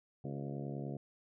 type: harmonic tone with a mistuned harmonic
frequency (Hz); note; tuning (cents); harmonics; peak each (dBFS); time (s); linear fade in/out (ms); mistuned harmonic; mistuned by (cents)
70.2; C#2; +22; 2 / 3 / 4 / 5 / 6 / 7 / 8 / 9 / 10; -41 / -45 / -47 / -49 / -51 / -52 / -53 / -54 / -55; 0.24-0.97; 5; 6; -48
effects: none